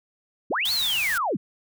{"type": "linear two-way sweep", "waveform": "sine", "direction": "up then down", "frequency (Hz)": [122.1, 4457, 122.1], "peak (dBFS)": -22, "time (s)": [0.5, 1.37], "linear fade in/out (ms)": 10, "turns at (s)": 0.72}
{"type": "band-stop noise", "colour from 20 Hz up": "white", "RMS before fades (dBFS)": -32, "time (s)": [0.65, 1.18], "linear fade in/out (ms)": 5, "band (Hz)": [200, 700], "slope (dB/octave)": 48}
{"effects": []}